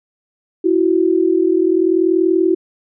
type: tone pair together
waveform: sine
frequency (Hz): 331.7 / 372.3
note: E4 / F#4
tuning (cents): +11 / +11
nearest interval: major second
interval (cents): 200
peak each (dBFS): -14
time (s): 0.64-2.55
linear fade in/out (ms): 10
effects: none